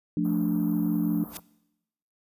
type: chord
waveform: sine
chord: D minor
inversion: first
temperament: equal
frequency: 174.61 / 220 / 293.7 Hz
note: F3 / A3 / D4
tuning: 0 / 0 / 0 cents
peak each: -27 / -29 / -26 dBFS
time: 0.17-1.24 s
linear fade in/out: 2 ms
type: band-stop noise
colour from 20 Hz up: white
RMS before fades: -41 dBFS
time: 0.24-1.4 s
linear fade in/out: 10 ms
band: 1300 to 13000 Hz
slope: 48 dB/octave
type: noise with exponential growth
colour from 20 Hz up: white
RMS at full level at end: -33 dBFS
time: 1.27-1.37 s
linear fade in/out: 1 ms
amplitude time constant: 20 ms
effects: noise-tail reverb RT60 0.9 s tail -21 dB re dry + resampled to 32000 Hz